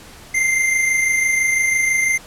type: tone pair together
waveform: square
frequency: 2067 / 2093 Hz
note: C7 / C7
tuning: -22 / 0 cents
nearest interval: unison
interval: 22 cents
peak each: -26 / -16 dBFS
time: 0.34-2.18 s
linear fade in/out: 10 ms
effects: pink hiss -41 dBFS RMS until 2.26 s + low-pass 12000 Hz 12 dB/octave